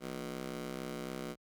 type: ring-modulated tone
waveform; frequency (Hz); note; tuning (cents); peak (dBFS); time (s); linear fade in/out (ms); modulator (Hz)
15% pulse; 130.81; C3; 0; -29; 0-1.36; 50; 97.4
effects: high-pass 60 Hz 12 dB/octave